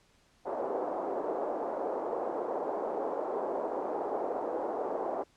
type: band-pass noise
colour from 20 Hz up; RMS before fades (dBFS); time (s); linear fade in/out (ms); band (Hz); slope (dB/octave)
pink; -34; 0.45-5.24; 20; 370 to 850; 24
effects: pink hiss -66 dBFS RMS until 5.36 s + low-pass 8000 Hz 12 dB/octave